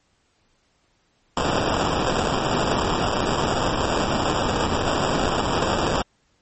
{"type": "noise with sample-and-hold", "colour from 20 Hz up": "violet", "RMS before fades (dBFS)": -22, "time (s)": [1.37, 6.02], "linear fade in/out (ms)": 2, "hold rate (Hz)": 2100, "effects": ["pink hiss -65 dBFS RMS until 6.41 s", "MP3 32 kbps"]}